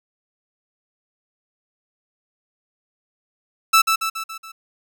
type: tone with echo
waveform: sawtooth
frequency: 1318.5 Hz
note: E6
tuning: in tune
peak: -7 dBFS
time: 3.73-3.82 s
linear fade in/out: 10 ms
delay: 140 ms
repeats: 5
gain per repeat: -5 dB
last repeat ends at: 4.52 s
effects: none